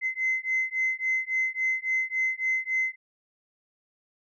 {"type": "beating tone pair", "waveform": "sine", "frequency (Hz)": [2055, 2058.6], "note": ["C7", "C7"], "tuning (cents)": [-32, -29], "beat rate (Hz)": 3.6, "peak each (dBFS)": -27, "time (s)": [0.01, 2.96], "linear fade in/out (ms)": 50, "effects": ["tanh soft clip ceiling -18 dBFS"]}